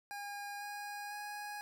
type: tone with pitch steps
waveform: 25% pulse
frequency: 813 / 820.5 / 828.2 Hz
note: G#5 / G#5 / G#5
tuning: -37 / -21 / -5 cents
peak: -38 dBFS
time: 0.11-1.61 s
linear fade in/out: 0 ms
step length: 500 ms
effects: none